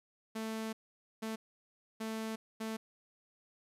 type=tone bursts at uneven times; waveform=sawtooth; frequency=221.3 Hz; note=A3; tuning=10 cents sharp; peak=-33 dBFS; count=4; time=0.35-0.73 / 1.22-1.36 / 2-2.36 / 2.6-2.77 s; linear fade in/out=10 ms; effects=resampled to 32000 Hz + 12-bit